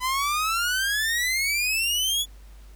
sawtooth exponential sweep, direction up, 1000 to 3447 Hz, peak -19 dBFS, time 0-2.26 s, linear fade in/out 50 ms, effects added 50 Hz sine -43 dBFS peak until 2.75 s + pink hiss -57 dBFS RMS until 2.75 s

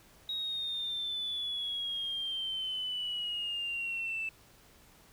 sine exponential sweep, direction down, 3800 to 2637 Hz, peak -32 dBFS, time 0.29-4.29 s, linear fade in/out 2 ms, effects tanh soft clip ceiling -28 dBFS + pink hiss -60 dBFS RMS until 5.12 s

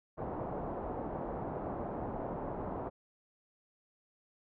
white low-pass noise, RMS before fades -39 dBFS, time 0.17-2.9 s, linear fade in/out 20 ms, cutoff 850 Hz, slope 24 dB/octave, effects none

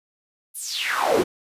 brown noise with high-pass filter sweep, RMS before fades -23 dBFS, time 0.54-1.24 s, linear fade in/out 20 ms, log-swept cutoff 12000 to 290 Hz, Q 5.2, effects resampled to 32000 Hz

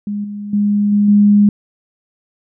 sine tone with level steps, 205.5 Hz, G#3, 18 cents flat, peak -18 / -23 / -11 / -9 / -6 dBFS, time 0.07-1.49 s, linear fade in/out 2 ms, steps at 0.24 / 0.53 / 0.92 / 1.08 s, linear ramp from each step 5 ms, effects none

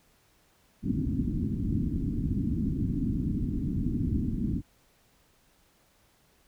white low-pass noise, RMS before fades -29 dBFS, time 0.82-4.62 s, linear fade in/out 50 ms, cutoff 290 Hz, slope 48 dB/octave, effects pink hiss -65 dBFS RMS until 6.47 s

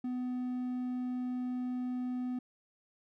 triangle tone, 250.3 Hz, B3, 23 cents sharp, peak -31 dBFS, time 0.04-2.39 s, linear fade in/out 5 ms, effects none

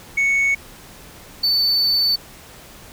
sine tone pair in turn, 2217 / 4512 Hz, C#7 / C#8, 0 / +30 cents, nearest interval octave, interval 1230 cents, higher second, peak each -12 dBFS, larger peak neither, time 0.17-0.55 / 1.43-2.16 s, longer second, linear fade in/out 10 ms, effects tanh soft clip ceiling -14 dBFS + pink hiss -42 dBFS RMS until 2.92 s

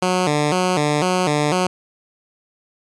10% pulse tone with vibrato, 164.81 Hz, E3, in tune, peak -8 dBFS, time 0.02-1.67 s, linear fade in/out 5 ms, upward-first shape square, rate 2 Hz, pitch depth 180 cents each way, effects resampled to 22050 Hz

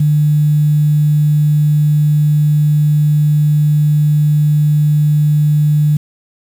sine tone with quantisation, 150 Hz, D3, 37 cents sharp, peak -8 dBFS, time 0-5.97 s, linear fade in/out 5 ms, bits 6, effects none

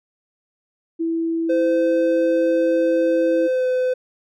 sine tone, 329.6 Hz, E4, in tune, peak -19 dBFS, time 0.99-3.48 s, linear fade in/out 20 ms
triangle tone with pitch glide, 514 to 508.1 Hz, C5 to B4, -31 to +49 cents, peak -15 dBFS, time 1.49-3.94 s, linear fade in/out 10 ms, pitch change -20 cents, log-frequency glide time 3.52-3.67 s
effects none

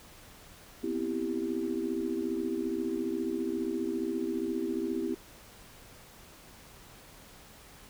sine chord, C major seventh, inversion third, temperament equal, 246.9 / 261.6 / 329.6 / 392 Hz, B3 / C4 / E4 / G4, 0 / 0 / 0 / 0 cents, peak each -37 / -37 / -33 / -35 dBFS, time 0.83-5.15 s, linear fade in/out 10 ms, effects pink hiss -53 dBFS RMS until 7.89 s

